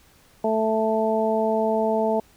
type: harmonic tone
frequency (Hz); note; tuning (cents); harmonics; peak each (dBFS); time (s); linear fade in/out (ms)
220; A3; 0; 1 / 2 / 3 / 4; -26 / -24 / -23 / -27; 0.44-2.2; 5
effects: pink hiss -56 dBFS RMS until 2.36 s